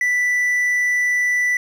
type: tone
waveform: triangle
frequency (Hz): 1975.5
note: B6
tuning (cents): 0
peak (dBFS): -14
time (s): 0.01-1.57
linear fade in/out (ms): 2
effects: 9-bit